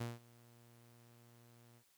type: tone with ADSR envelope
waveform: sawtooth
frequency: 118.3 Hz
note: A#2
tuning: 26 cents sharp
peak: -34 dBFS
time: 0-1.84 s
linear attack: 8 ms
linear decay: 180 ms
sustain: -24 dB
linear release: 71 ms
effects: white hiss -73 dBFS RMS until 1.97 s